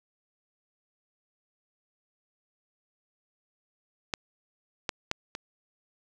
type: clicks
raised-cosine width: 0.2 ms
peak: -11 / -11 / -10 / -18 dBFS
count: 4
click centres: 4.138 / 4.892 / 5.114 / 5.351 s
effects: none